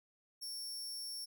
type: tone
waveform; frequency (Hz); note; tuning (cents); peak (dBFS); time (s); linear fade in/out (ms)
sawtooth; 5460; F8; -40; -39; 0.41-1.26; 20
effects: none